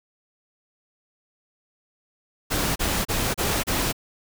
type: noise bursts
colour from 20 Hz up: pink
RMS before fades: -24 dBFS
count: 5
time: 2.5-3.928 s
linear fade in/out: 20 ms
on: 260 ms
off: 32 ms
effects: none